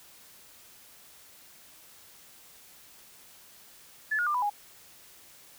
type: tone with pitch steps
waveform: sine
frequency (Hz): 1727 / 1435.5 / 1193.3 / 991.9 / 824.5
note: A6 / F6 / D6 / B5 / G#5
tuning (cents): -33 / +47 / +27 / +7 / -13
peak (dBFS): -25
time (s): 4.11-4.5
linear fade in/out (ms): 10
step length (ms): 78
effects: white hiss -54 dBFS RMS until 5.58 s